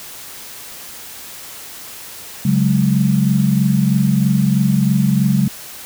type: chord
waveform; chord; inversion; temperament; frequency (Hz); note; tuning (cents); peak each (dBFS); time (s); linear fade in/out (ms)
sine; C# suspended fourth; none; just; 138.59 / 184.79 / 207.9; C#3 / F#3 / G#3; 0 / -2 / +2; -16; 2.45-5.48; 5
effects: white hiss -34 dBFS RMS until 5.85 s